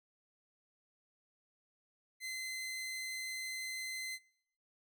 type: tone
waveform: sawtooth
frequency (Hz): 2058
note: C7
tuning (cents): -29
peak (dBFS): -36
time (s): 2.2-4.19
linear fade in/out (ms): 50
effects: noise-tail reverb RT60 0.7 s tail -22 dB re dry